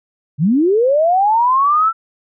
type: linear sweep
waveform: sine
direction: up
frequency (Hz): 130 to 1353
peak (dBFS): -10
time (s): 0.38-1.93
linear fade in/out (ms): 50
effects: none